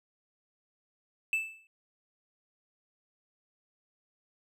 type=tone with exponential decay; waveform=triangle; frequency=2637 Hz; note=E7; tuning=in tune; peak=-22 dBFS; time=1.33-1.67 s; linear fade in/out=1 ms; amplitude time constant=72 ms; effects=none